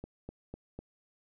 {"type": "click train", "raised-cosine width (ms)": 2, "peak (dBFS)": -28, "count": 4, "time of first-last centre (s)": [0.04, 0.79], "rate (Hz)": 4, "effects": []}